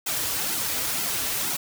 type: noise with flanger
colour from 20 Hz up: white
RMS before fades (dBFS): -27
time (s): 0.06-1.57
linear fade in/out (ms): 10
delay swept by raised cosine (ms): 1.7 to 5.7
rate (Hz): 2.1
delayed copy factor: -0.8
effects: none